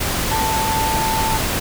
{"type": "tone in noise", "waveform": "sine", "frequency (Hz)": 885, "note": "A5", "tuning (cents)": 10, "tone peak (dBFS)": -19, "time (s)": [0.31, 1.38], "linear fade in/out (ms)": 10, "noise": "pink", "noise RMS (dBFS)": -21, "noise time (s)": [0, 1.6], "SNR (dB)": -1, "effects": []}